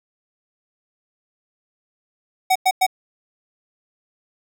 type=tone bursts; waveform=square; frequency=751 Hz; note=F#5; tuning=26 cents sharp; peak=-14 dBFS; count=3; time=2.5-2.866 s; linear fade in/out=10 ms; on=56 ms; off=99 ms; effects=none